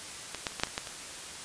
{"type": "clicks", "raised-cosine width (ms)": 0.2, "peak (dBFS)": [-17, -12, -27, -16, -7, -24, -13, -22], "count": 8, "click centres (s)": [0.347, 0.468, 0.52, 0.598, 0.635, 0.671, 0.779, 0.872], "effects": ["white hiss -42 dBFS RMS until 1.44 s", "resampled to 22050 Hz"]}